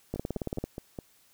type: two click trains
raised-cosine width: 2 ms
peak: -18 / -23 dBFS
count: 10 / 5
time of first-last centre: 0.14-0.64 / 0.16-0.988 s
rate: 18 / 4.83 Hz
effects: white hiss -63 dBFS RMS until 1.33 s